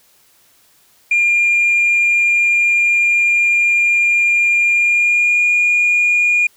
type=tone with pitch glide; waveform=sine; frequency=2404 to 2429 Hz; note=D7 to D#7; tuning=+40 to -42 cents; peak=-9 dBFS; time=1.11-6.47 s; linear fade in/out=5 ms; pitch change=+18 cents; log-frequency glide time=4.7-5.44 s; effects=tanh soft clip ceiling -8 dBFS + white hiss -53 dBFS RMS until 6.56 s